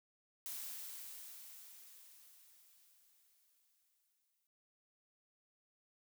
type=noise with exponential decay; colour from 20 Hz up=blue; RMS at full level=-44 dBFS; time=0.46-4.47 s; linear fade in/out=0 ms; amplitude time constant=870 ms; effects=none